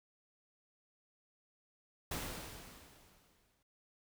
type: noise with exponential decay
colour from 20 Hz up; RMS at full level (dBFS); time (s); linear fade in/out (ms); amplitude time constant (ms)
pink; -39; 2.11-3.63; 5; 330
effects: none